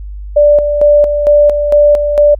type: tone with tremolo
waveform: sine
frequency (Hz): 587.3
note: D5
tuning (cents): 0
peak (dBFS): -3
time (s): 0.36-2.35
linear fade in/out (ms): 10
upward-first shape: square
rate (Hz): 2.2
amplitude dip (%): 55
effects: added 50 Hz sine -22 dBFS peak until 2.39 s